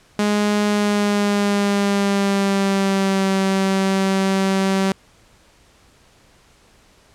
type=tone with pitch glide; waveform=sawtooth; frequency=207.7 to 192.67 Hz; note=G#3 to G3; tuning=0 to -30 cents; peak=-12 dBFS; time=0.19-4.92 s; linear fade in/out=2 ms; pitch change=-130 cents; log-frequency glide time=0.66-3.3 s; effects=pink hiss -53 dBFS RMS until 7.14 s + low-pass 9000 Hz 12 dB/octave